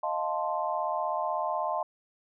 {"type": "chord", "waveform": "sine", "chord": "F dominant seventh", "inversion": "third", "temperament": "equal", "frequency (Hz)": [622.3, 698.5, 880, 1046.5], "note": ["Eb5", "F5", "A5", "C6"], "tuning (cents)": [0, 0, 0, 0], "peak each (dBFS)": -33, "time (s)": [0.03, 1.83], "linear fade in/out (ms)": 5, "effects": []}